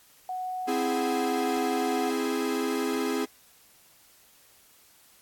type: tone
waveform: sine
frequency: 739 Hz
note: F#5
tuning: 2 cents flat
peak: -30 dBFS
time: 0.29-2.1 s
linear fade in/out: 2 ms
type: chord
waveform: 45% pulse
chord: C augmented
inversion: none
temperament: equal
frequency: 261.6 / 329.6 / 415.3 Hz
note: C4 / E4 / G#4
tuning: 0 / 0 / 0 cents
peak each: -30 / -32 / -30 dBFS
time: 0.67-3.26 s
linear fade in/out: 20 ms
effects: white hiss -58 dBFS RMS until 5.21 s + AAC 64 kbps